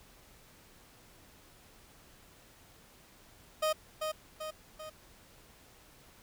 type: tone with echo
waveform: 30% pulse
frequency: 622.3 Hz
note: D#5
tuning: in tune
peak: -25 dBFS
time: 3.62-3.73 s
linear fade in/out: 10 ms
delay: 390 ms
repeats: 3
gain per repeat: -5 dB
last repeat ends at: 4.9 s
effects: pink hiss -59 dBFS RMS until 6.22 s